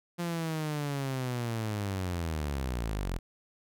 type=linear sweep; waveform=sawtooth; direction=down; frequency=174.61 to 41.07 Hz; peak=-27 dBFS; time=0.18-3.19 s; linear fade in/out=20 ms; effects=none